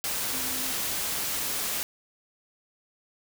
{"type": "tone in noise", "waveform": "sine", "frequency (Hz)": 260.2, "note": "C4", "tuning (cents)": -9, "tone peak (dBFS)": -41, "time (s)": [0.33, 0.72], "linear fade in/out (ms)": 0, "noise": "white", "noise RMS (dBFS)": -30, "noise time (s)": [0.04, 1.83], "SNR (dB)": -14, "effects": []}